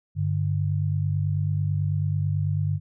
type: tone pair together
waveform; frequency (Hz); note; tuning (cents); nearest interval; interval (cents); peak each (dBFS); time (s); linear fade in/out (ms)
sine; 98.6 / 147.73; G2 / D3; +11 / +11; perfect fifth; 700; -24 / -25; 0.15-2.8; 50
effects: none